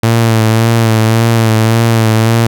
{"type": "tone with vibrato", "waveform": "sawtooth", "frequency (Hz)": 113, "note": "A2", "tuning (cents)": 47, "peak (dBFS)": -3, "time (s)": [0.03, 2.47], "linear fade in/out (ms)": 5, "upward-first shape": "sine", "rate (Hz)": 1.8, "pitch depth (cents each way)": 40, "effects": []}